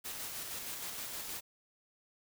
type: noise with tremolo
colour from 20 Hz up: white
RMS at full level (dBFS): -41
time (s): 0.04-1.41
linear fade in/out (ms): 20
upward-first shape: square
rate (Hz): 6.4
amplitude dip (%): 25
effects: none